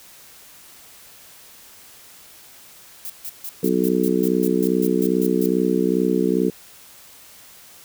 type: noise bursts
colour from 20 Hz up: violet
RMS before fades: -31 dBFS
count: 13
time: 3.05-5.461 s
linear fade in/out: 0 ms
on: 47 ms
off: 150 ms
type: harmonic tone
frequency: 62.4 Hz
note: B1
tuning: 19 cents sharp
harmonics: 3 / 4 / 5 / 6 / 7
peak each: -23 / -23 / -23 / -23 / -23 dBFS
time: 3.63-6.5 s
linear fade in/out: 5 ms
effects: white hiss -46 dBFS RMS until 7.84 s